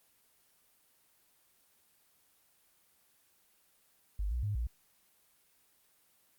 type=tone with pitch steps; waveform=sine; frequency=50.2 / 60.6 / 103.6 / 58.7 Hz; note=G1 / B1 / G#2 / A#1; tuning=+42 / -32 / -4 / +13 cents; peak=-31 dBFS; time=4.19-4.67 s; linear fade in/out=5 ms; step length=120 ms; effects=white hiss -69 dBFS RMS until 6.38 s + Opus 24 kbps